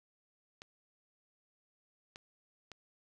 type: clicks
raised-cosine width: 0.2 ms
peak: -30 dBFS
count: 3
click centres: 0.619 / 2.159 / 2.717 s
effects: none